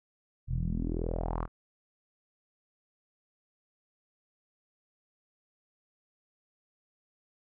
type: tone with low-pass filter sweep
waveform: sawtooth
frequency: 41.2 Hz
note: E1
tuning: in tune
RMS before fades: -32 dBFS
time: 0.47-1.48 s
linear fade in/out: 50 ms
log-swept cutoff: 110 to 1300 Hz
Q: 3.9
effects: none